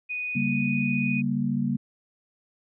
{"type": "tone", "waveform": "sine", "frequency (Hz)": 2481, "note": "D#7", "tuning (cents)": -6, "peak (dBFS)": -28, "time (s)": [0.09, 1.22], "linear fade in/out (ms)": 20}
{"type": "chord", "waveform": "sine", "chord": "G diminished", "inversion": "second", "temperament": "just", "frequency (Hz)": [141.12, 196, 235.2], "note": ["Db3", "G3", "Bb3"], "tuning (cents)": [31, 0, 16], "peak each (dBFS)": [-29, -28, -26], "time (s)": [0.35, 1.77], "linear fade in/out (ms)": 10}
{"effects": []}